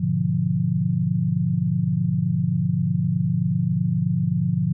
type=chord; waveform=sine; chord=G# diminished seventh; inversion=none; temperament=equal; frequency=103.83 / 123.47 / 146.83 / 174.61 Hz; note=G#2 / B2 / D3 / F3; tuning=0 / 0 / 0 / 0 cents; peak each=-28 / -26 / -24 / -22 dBFS; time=0-4.73 s; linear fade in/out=10 ms; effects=none